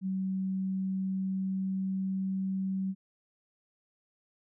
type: tone with pitch glide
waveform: sine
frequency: 189.7 to 191.02 Hz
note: F#3 to G3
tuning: +43 to -45 cents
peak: -29 dBFS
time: 0.01-2.95 s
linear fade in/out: 50 ms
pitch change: +12 cents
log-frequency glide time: 0.11-2.44 s
effects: none